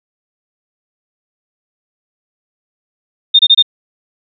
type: tone bursts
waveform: sine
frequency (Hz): 3650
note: A#7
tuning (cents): -37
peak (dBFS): -3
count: 4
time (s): 3.34-3.626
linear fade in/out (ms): 10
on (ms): 52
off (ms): 26
effects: none